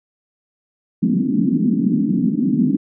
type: band-pass noise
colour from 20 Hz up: white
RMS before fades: -17 dBFS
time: 1.02-2.77 s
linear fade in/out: 10 ms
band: 170 to 280 Hz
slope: 48 dB/octave
effects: none